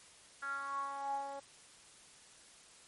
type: tone with band-pass filter sweep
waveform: 10% pulse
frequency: 277.5 Hz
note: C#4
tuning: 2 cents sharp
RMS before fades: -40 dBFS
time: 0.42-1.4 s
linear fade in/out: 10 ms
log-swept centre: 1500 to 660 Hz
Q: 9.3
effects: white hiss -59 dBFS RMS until 2.87 s + MP3 48 kbps